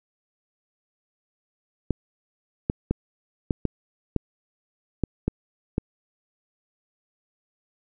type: clicks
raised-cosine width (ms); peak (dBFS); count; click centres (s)
3; -9; 9; 1.907 / 2.699 / 2.91 / 3.508 / 3.653 / 4.163 / 5.037 / 5.28 / 5.781
effects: none